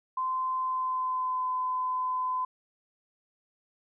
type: tone with pitch glide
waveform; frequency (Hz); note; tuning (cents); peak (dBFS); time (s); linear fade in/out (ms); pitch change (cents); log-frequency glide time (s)
sine; 1033 to 1017; C6 to C6; -22 to -50; -27; 0.17-2.45; 5; -28; 0.58-1.49
effects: none